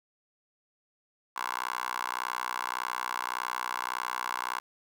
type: tone with high-pass filter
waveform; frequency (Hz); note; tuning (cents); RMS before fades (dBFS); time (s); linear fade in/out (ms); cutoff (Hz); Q
10% pulse; 61.74; B1; 0; -34; 1.36-4.6; 5; 1100; 4.8
effects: none